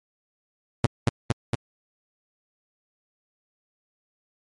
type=tone with echo; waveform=sawtooth; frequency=116.54 Hz; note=A#2; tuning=in tune; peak=-11 dBFS; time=0.84-0.86 s; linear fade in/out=0 ms; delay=230 ms; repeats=3; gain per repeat=-2 dB; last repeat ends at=1.55 s; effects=low-pass 10000 Hz 12 dB/octave + MP3 48 kbps